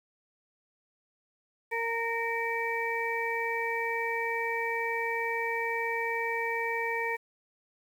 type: harmonic tone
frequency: 461.1 Hz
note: A#4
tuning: 19 cents flat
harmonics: 1 / 2 / 4 / 5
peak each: -34 / -34 / -34 / -34 dBFS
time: 1.71-7.17 s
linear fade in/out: 20 ms
effects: 9-bit